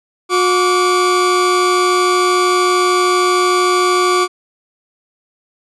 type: tone pair together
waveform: 40% pulse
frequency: 361.1 / 1156.4 Hz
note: F#4 / D6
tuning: -42 / -27 cents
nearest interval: octave + minor sixth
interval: 2015 cents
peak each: -13 dBFS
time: 0.29-4.28 s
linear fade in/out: 50 ms
effects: resampled to 22050 Hz